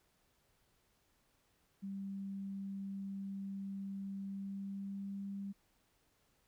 sine tone with pitch glide, 196 to 198.05 Hz, G3 to G3, 0 to +18 cents, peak -40 dBFS, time 1.82-5.53 s, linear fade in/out 20 ms, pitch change +18 cents, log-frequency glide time 4.24-5.27 s, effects pink hiss -75 dBFS RMS until 6.47 s

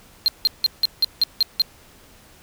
triangle tone bursts, 4186 Hz, C8, in tune, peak -12 dBFS, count 8, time 0.26-1.618 s, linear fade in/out 0 ms, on 21 ms, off 170 ms, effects pink hiss -50 dBFS RMS until 2.42 s

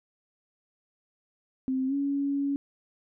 sine tone with pitch glide, 261.6 to 280.4 Hz, C4 to C#4, 0 to +20 cents, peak -25 dBFS, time 1.68-2.56 s, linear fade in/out 0 ms, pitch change +120 cents, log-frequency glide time 1.87-1.94 s, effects none

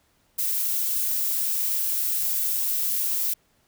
violet noise, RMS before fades -25 dBFS, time 0.38-3.34 s, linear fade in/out 10 ms, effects pink hiss -65 dBFS RMS until 3.67 s

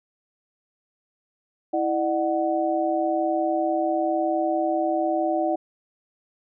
sine tone cluster, 327.5 / 603 / 744 Hz, E4 / D5 / F#5, -11 / +46 / +9 cents, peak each -25 dBFS, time 1.73-5.56 s, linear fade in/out 10 ms, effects none

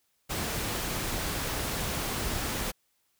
pink noise, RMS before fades -32 dBFS, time 0.29-2.72 s, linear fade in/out 20 ms, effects white hiss -73 dBFS RMS until 3.19 s

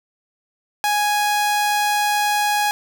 sawtooth tone, 830.6 Hz, G#5, in tune, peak -13 dBFS, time 0.84-2.71 s, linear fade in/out 0 ms, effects none

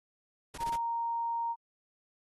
pink noise bursts, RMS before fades -43 dBFS, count 4, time 0.54-0.759 s, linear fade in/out 5 ms, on 39 ms, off 21 ms
sine tone, 930 Hz, A#5, 4 cents flat, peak -30 dBFS, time 0.58-1.56 s, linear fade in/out 50 ms
effects AAC 32 kbps

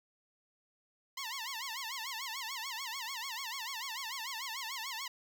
10% pulse tone with vibrato, 987.8 Hz, B5, in tune, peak -30 dBFS, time 1.17-5.08 s, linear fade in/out 5 ms, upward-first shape sine, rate 6.8 Hz, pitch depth 210 cents each way, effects none

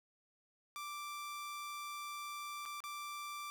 sawtooth tone with dropouts, 1174.7 Hz, D6, in tune, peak -39 dBFS, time 0.76-3.5 s, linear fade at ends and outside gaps 0 ms, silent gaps 2.654-2.659 / 2.804-2.839 s, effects 13-bit

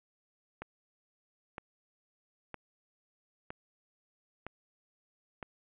click train, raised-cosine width 0.5 ms, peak -25 dBFS, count 6, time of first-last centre 0.62-5.428 s, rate 1.04 Hz, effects resampled to 8000 Hz + 11-bit

